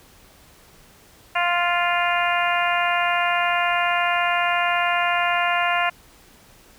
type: harmonic tone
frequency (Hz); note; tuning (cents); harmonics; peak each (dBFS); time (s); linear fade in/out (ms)
349.2; F4; 0; 2 / 3 / 4 / 5 / 6 / 7 / 8; -23 / -25 / -26 / -27 / -28 / -28 / -29; 1.35-5.9; 10
effects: pink hiss -51 dBFS RMS until 6.78 s